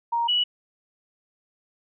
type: tone pair in turn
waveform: sine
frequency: 936 / 2938 Hz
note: A#5 / F#7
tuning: +7 / -13 cents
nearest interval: octave + minor sixth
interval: 1980 cents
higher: second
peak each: -21 / -19 dBFS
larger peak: second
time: 0.12-0.28 / 0.28-0.44 s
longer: neither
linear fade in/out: 10 ms
effects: none